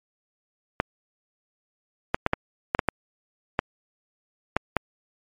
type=clicks; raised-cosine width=0.5 ms; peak=-5 dBFS; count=10; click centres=0.801 / 2.145 / 2.264 / 2.334 / 2.749 / 2.792 / 2.887 / 3.591 / 4.566 / 4.767 s; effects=MP3 64 kbps